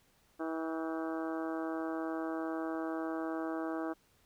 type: harmonic tone with a mistuned harmonic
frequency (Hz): 161.6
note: E3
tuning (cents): -34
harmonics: 2 / 3 / 4 / 5 / 6 / 7 / 8 / 9 / 10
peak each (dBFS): -36 / -44 / -42 / -46 / -51 / -47 / -49 / -52 / -51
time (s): 0.39-3.94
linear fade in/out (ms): 20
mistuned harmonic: 10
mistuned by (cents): -55
effects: pink hiss -69 dBFS RMS until 4.25 s